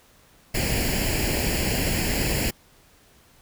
pink noise with comb filter, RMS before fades -24 dBFS, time 0.54-2.51 s, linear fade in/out 10 ms, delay 0.41 ms, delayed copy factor +0.75, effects pink hiss -56 dBFS RMS until 3.41 s

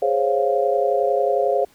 sine chord, Db major seventh, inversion second, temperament equal, 415.3 / 523.3 / 554.4 / 698.5 Hz, Ab4 / C5 / Db5 / F5, 0 / 0 / 0 / 0 cents, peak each -22 dBFS, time 0.02-1.65 s, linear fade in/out 5 ms, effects pink hiss -55 dBFS RMS until 1.74 s

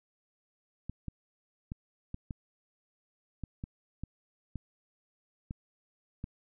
clicks, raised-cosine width 5 ms, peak -25 dBFS, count 11, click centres 0.896 / 1.083 / 1.719 / 2.144 / 2.308 / 3.437 / 3.639 / 4.036 / 4.557 / 5.509 / 6.241 s, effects none

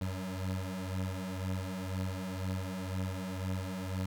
25% pulse beating tone pair, 92.5 / 94.5 Hz, F#2 / F#2, 0 / +37 cents, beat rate 2 Hz, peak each -35 / -33 dBFS, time 0.01-4.06 s, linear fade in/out 5 ms, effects none

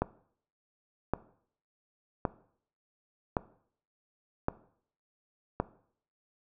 click train, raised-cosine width 1 ms, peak -13 dBFS, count 6, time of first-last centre 0.02-5.6 s, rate 0.896 Hz, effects noise-tail reverb RT60 0.6 s tail -18 dB re dry

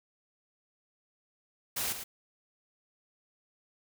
white noise with echo, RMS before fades -33 dBFS, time 1.76-1.93 s, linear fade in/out 10 ms, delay 110 ms, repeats 1, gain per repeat -8 dB, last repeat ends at 2.04 s, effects none

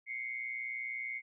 sine tone pair together, 2093 / 2213 Hz, C7 / C#7, 0 / -3 cents, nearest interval minor second, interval 97 cents, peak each -39 / -40 dBFS, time 0.06-1.22 s, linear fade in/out 50 ms, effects none

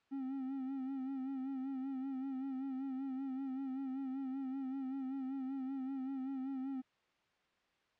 triangle tone with vibrato, 266.3 Hz, C4, 31 cents sharp, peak -36 dBFS, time 0.11-6.82 s, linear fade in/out 20 ms, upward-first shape sine, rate 5.2 Hz, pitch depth 55 cents each way, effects white hiss -75 dBFS RMS until 7.99 s + low-pass 3000 Hz 12 dB/octave

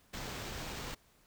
pink noise with sample-and-hold, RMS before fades -42 dBFS, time 0.13-0.95 s, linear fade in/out 10 ms, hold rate 11025 Hz, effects pink hiss -67 dBFS RMS until 1.26 s

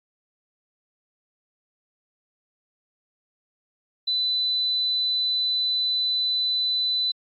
sine tone, 4000 Hz, B7, 21 cents sharp, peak -21 dBFS, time 4.07-7.12 s, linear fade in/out 10 ms, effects AAC 48 kbps

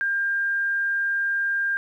sine tone, 1600 Hz, G6, 35 cents sharp, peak -21 dBFS, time 0.01-1.77 s, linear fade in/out 0 ms, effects 10-bit

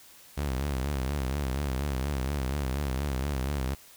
sawtooth tone with vibrato, 68.4 Hz, C#2, 23 cents flat, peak -24 dBFS, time 0.37-3.75 s, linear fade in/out 10 ms, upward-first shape sine, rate 4.2 Hz, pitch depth 130 cents each way, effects white hiss -53 dBFS RMS until 3.96 s

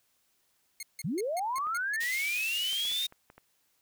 10% pulse tone bursts, 2155 Hz, C#7, 49 cents flat, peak -28 dBFS, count 8, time 0.8-2.152 s, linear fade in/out 2 ms, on 29 ms, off 160 ms
sine linear sweep, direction up, 123.6 to 3729 Hz, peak -29 dBFS, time 1.04-3.07 s, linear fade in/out 10 ms
clicks, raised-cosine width 0.5 ms, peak -36 dBFS, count 9, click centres 1.582 / 1.67 / 2.034 / 2.73 / 2.853 / 2.916 / 3.124 / 3.301 / 3.38 s
pink high-pass noise, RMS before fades -39 dBFS, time 2-3.07 s, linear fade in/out 10 ms, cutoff 2400 Hz, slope 24 dB/octave
effects white hiss -72 dBFS RMS until 3.81 s

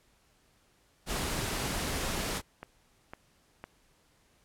pink noise, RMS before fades -33 dBFS, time 1.06-2.42 s, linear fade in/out 50 ms
click train, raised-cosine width 0.5 ms, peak -26 dBFS, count 5, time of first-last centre 1.62-3.64 s, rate 1.98 Hz
effects pink hiss -67 dBFS RMS until 4.44 s + low-pass 12000 Hz 12 dB/octave

